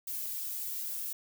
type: noise with flanger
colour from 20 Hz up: violet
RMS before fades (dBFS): -37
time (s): 0.07-1.13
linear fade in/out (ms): 5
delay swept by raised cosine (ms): 2 to 2.53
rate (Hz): 0.98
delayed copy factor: -0.6
effects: none